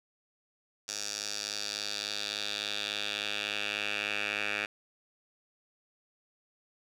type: tone with band-pass filter sweep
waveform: 10% pulse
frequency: 103.5 Hz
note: G#2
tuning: 5 cents flat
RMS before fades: -35 dBFS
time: 0.88-4.66 s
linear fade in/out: 5 ms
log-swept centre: 5800 to 2300 Hz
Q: 2.7
effects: none